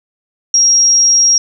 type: tone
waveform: sine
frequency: 5620 Hz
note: F8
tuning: 10 cents sharp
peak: -6 dBFS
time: 0.54-1.38 s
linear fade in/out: 2 ms
effects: none